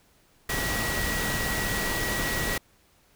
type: tone in noise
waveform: sine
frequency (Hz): 1923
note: B6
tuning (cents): -47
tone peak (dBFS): -31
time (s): 0.49-2.58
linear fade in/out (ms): 5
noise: pink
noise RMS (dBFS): -29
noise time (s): 0.49-2.58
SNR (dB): -5
effects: pink hiss -62 dBFS RMS until 3.15 s